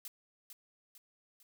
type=noise with echo; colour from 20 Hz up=blue; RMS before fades=-44 dBFS; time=0.05-0.08 s; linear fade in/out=2 ms; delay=450 ms; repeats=3; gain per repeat=-6 dB; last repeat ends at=1.43 s; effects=none